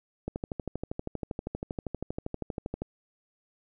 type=click train; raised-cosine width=2 ms; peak=-19 dBFS; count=33; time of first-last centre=0.28-2.82 s; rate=12.6 Hz; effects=none